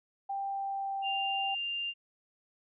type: tone with pitch glide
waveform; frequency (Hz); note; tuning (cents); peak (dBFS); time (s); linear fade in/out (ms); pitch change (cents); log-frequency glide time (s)
sine; 789 to 783.5; G5 to G5; +11 to -1; -32; 0.29-1.55; 10; -12; 0.45-1.04
type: tone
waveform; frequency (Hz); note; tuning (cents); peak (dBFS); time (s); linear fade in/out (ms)
sine; 2794; F7; 0; -32; 1.02-1.94; 50
effects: none